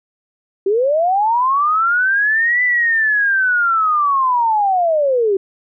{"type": "linear two-way sweep", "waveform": "sine", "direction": "up then down", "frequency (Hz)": [374.6, 2000, 374.6], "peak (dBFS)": -12, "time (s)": [0.66, 5.37], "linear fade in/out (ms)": 5, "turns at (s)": 2.63, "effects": []}